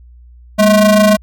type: ring-modulated tone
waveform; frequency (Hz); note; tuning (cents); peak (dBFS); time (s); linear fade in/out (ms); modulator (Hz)
square; 216.7; A3; -26; -4; 0.58-1.17; 20; 420
effects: added 60 Hz sine -37 dBFS peak until 1.22 s